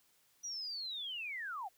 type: linear sweep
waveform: sine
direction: down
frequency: 5870 to 691 Hz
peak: -39 dBFS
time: 0.43-1.69 s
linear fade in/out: 20 ms
effects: white hiss -71 dBFS RMS until 1.77 s